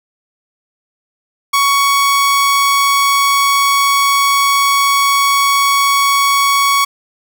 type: tone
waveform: sawtooth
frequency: 1117 Hz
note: C#6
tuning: 13 cents sharp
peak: -6 dBFS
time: 1.53-6.85 s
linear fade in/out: 10 ms
effects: none